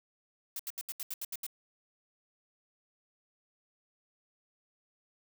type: noise bursts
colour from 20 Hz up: blue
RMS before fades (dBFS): -38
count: 9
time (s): 0.56-1.466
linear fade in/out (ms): 2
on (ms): 34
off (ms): 75
effects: none